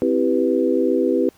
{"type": "chord", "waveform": "sine", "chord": "C major seventh", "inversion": "none", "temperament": "equal", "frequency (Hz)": [261.6, 329.6, 392, 493.9], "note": ["C4", "E4", "G4", "B4"], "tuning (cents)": [0, 0, 0, 0], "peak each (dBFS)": -21, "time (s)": [0.02, 1.29], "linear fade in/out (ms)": 0, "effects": ["pink hiss -54 dBFS RMS until 1.37 s", "high-pass 60 Hz 12 dB/octave"]}